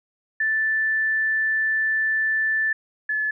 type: tone pair in turn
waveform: sine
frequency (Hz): 1760 / 1722.8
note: A6 / A6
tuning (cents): 0 / -37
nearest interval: unison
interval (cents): 37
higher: first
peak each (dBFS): -19 / -21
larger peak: first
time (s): 0.4-2.73 / 3.09-3.31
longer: first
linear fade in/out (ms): 5
effects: none